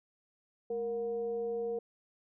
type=tone with frequency modulation; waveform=sine; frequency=466.2 Hz; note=A#4; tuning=in tune; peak=-32 dBFS; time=0.7-1.79 s; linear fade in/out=5 ms; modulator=257 Hz; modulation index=0.36; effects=none